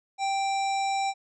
harmonic tone, 784 Hz, G5, in tune, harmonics 1 / 3 / 5 / 7 / 9 / 10, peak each -25 / -35 / -39 / -42 / -44 / -45 dBFS, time 0.18-1.14 s, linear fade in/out 50 ms, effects none

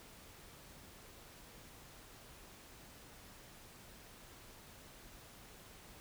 silence, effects pink hiss -57 dBFS RMS until 6 s

